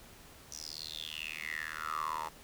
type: tone with high-pass filter sweep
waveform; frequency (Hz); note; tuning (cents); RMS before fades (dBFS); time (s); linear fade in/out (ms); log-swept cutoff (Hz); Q
10% pulse; 77.78; D#2; 0; -40; 0.51-2.29; 10; 6000 to 840; 9.6
effects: pink hiss -55 dBFS RMS until 2.43 s